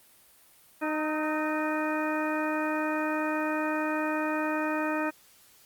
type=harmonic tone with a mistuned harmonic; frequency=307.5 Hz; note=D#4; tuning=20 cents flat; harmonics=1 / 2 / 3 / 4 / 5 / 6 / 8; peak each=-30 / -33 / -35 / -36 / -37 / -38 / -39 dBFS; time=0.81-5.11 s; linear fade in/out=20 ms; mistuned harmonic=4; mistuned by=+39 cents; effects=white hiss -58 dBFS RMS until 5.65 s + Opus 32 kbps